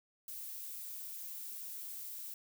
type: noise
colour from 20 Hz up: violet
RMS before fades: -45 dBFS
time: 0.28-2.34 s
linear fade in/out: 2 ms
effects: none